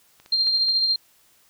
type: clicks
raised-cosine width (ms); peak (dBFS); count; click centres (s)
0.2; -31 / -29 / -24 / -30 / -27; 5; 0.2 / 0.261 / 0.471 / 0.573 / 0.685
type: tone with tremolo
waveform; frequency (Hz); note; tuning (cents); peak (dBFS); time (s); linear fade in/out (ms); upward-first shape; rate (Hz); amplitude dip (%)
sine; 4186; C8; 0; -16; 0.32-0.96; 5; triangle; 14; 45
effects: white hiss -59 dBFS RMS until 1.49 s